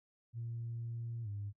sine tone with pitch glide, 116.54 to 102.04 Hz, A#2 to G#2, 0 to -30 cents, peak -38 dBFS, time 0.33-1.53 s, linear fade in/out 50 ms, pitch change -230 cents, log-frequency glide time 1.23-1.28 s, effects noise-tail reverb RT60 0.1 s tail -21 dB re dry + tanh soft clip ceiling -34 dBFS

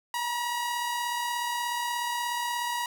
sawtooth tone pair together, 925 / 961.7 Hz, A#5 / B5, -14 / -46 cents, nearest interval minor second, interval 68 cents, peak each -35 / -25 dBFS, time 0.14-2.86 s, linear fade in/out 2 ms, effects none

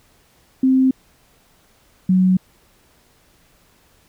sine tone pair in turn, 261.6 / 185.48 Hz, C4 / F#3, 0 / +5 cents, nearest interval tritone, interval 595 cents, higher first, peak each -11 dBFS, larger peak neither, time 0.63-0.91 / 2.09-2.37 s, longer neither, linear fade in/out 5 ms, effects pink hiss -56 dBFS RMS until 4.08 s

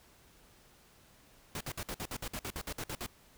pink noise bursts, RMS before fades -39 dBFS, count 14, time 1.55-3.063 s, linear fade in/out 2 ms, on 57 ms, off 55 ms, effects pink hiss -62 dBFS RMS until 3.37 s

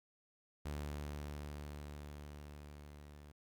sawtooth tone with level ramp, 73.42 Hz, D2, in tune, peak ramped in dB -36 to -50 dBFS, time 0.65-3.32 s, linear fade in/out 10 ms, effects 13-bit

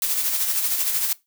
blue noise with tremolo, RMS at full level -21 dBFS, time 0.02-1.13 s, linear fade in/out 2 ms, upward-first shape sine, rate 13 Hz, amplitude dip 45%, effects noise-tail reverb RT60 0.2 s tail -20 dB re dry

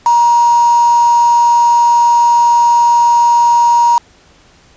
sine tone with quantisation, 947 Hz, A#5, 27 cents sharp, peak -6 dBFS, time 0.06-3.98 s, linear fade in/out 2 ms, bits 3, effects pink hiss -46 dBFS RMS until 4.76 s + resampled to 16000 Hz

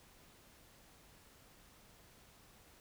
silence, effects pink hiss -63 dBFS RMS until 2.8 s

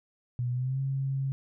sine tone with pitch glide, 122.8 to 135.47 Hz, B2 to C#3, -9 to -39 cents, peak -27 dBFS, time 0.39-1.32 s, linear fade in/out 0 ms, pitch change +170 cents, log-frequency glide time 0.51-0.8 s, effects none

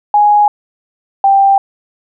sine tone pair in turn, 830.6 / 787.2 Hz, G#5 / G5, 0 / +7 cents, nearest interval minor second, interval 93 cents, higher first, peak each -5 dBFS, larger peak neither, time 0.14-0.48 / 1.24-1.58 s, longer neither, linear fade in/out 2 ms, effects none

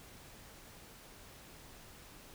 silence, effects pink hiss -55 dBFS RMS until 2.34 s

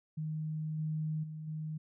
sine tone with level steps, 155.56 Hz, D#3, in tune, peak -34 / -32 / -40 / -36 dBFS, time 0.17-1.78 s, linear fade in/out 10 ms, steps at 0.78 / 1.23 / 1.47 s, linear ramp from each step 10 ms, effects none

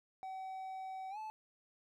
triangle tone with pitch glide, 760 to 868 Hz, F#5 to A5, +46 to -24 cents, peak -40 dBFS, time 0.23-1.3 s, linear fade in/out 0 ms, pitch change +230 cents, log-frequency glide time 1.1-1.18 s, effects none

